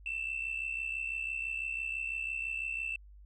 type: tone pair together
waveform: sine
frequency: 2637 / 2703 Hz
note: E7 / E7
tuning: 0 / +43 cents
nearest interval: unison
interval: 43 cents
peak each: -35 / -36 dBFS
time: 0.06-2.96 s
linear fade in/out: 2 ms
effects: tanh soft clip ceiling -28 dBFS + added 50 Hz sine -51 dBFS peak until 3.25 s